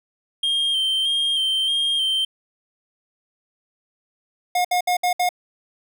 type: tone with vibrato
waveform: triangle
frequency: 3175 Hz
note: G7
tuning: 21 cents sharp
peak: -17 dBFS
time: 0.43-2.25 s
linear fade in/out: 5 ms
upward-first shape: square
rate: 1.6 Hz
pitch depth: 26 cents each way
type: tone bursts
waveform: square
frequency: 718 Hz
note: F5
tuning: 48 cents sharp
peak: -18 dBFS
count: 5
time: 4.55-5.291 s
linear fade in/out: 5 ms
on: 97 ms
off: 64 ms
effects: none